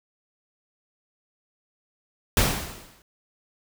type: noise with exponential decay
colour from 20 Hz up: pink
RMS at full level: -18 dBFS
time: 2.37-3.02 s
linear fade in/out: 1 ms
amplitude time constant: 140 ms
effects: none